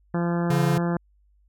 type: harmonic tone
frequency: 171.9 Hz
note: F3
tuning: 27 cents flat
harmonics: 1 / 2 / 3 / 4 / 5 / 6 / 7 / 8 / 9 / 10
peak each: -23 / -29 / -33 / -35 / -37 / -39 / -40 / -41 / -42 / -43 dBFS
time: 0.14-0.97 s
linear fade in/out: 2 ms
type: tone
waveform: square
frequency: 142.5 Hz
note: C#3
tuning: 48 cents sharp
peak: -22 dBFS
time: 0.5-0.78 s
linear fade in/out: 5 ms
effects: added 50 Hz sine -58 dBFS peak until 1.48 s